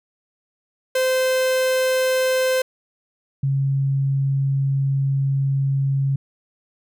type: tone pair in turn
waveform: 45% pulse / sine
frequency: 517 / 136.94 Hz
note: C5 / C#3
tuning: -21 / -21 cents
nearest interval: octave + major seventh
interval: 2300 cents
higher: first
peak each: -17 dBFS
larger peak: neither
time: 0.95-2.62 / 3.43-6.16 s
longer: second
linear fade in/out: 5 ms
effects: none